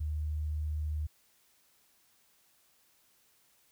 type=tone; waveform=sine; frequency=76.2 Hz; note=D#2; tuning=36 cents flat; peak=-31 dBFS; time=0-1.07 s; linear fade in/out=10 ms; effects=white hiss -68 dBFS RMS until 3.71 s